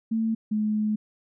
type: tone pair in turn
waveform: sine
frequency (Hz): 223.7 / 213.3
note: A3 / G#3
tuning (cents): +29 / +46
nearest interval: minor second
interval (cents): 83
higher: first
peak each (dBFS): -22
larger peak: neither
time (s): 0.11-0.35 / 0.51-0.96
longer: second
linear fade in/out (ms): 10
effects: none